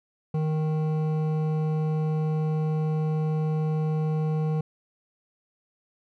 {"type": "tone with hard clipping", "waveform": "sine", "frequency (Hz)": 155.56, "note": "D#3", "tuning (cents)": 0, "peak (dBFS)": -25, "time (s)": [0.34, 4.61], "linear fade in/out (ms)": 5, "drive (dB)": 11, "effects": []}